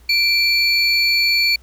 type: tone pair together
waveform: triangle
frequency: 2349 / 4434 Hz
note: D7 / C#8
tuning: 0 / 0 cents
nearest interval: major seventh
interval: 1100 cents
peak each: -15 dBFS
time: 0.09-1.56 s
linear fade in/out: 5 ms
effects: added 60 Hz sine -44 dBFS peak until 1.62 s + pink hiss -54 dBFS RMS until 1.62 s